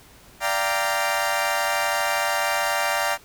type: chord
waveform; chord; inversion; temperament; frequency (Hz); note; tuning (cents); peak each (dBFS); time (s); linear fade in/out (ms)
20% pulse; G minor seventh; second; equal with one note detuned; 587.3 / 691.2 / 784 / 932.3; D5 / F5 / G5 / Bb5; 0 / -18 / 0 / 0; -22; 0.4-3.18; 50
effects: pink hiss -50 dBFS RMS until 3.24 s